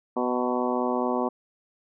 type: harmonic tone with a mistuned harmonic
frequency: 124.3 Hz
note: B2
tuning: 12 cents sharp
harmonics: 2 / 3 / 4 / 5 / 6 / 7 / 8 / 9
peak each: -28 / -30 / -31 / -32 / -33 / -33 / -34 / -35 dBFS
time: 0.16-1.29 s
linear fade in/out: 10 ms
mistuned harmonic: 7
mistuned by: +30 cents
effects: none